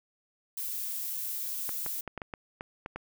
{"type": "noise", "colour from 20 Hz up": "violet", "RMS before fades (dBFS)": -35, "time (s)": [0.57, 2.01], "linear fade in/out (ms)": 5}
{"type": "clicks", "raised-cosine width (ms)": 0.5, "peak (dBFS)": -22, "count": 9, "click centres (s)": [1.692, 1.863, 2.077, 2.177, 2.218, 2.338, 2.609, 2.861, 2.96]}
{"effects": []}